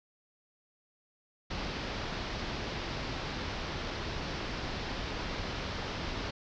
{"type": "low-pass noise", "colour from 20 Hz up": "pink", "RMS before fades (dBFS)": -37, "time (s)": [1.5, 6.31], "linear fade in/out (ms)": 10, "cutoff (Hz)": 5400, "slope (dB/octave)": 48, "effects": []}